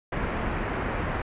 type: low-pass noise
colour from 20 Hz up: pink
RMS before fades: -29 dBFS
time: 0.12-1.22 s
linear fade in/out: 5 ms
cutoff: 2200 Hz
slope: 24 dB/octave
effects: resampled to 8000 Hz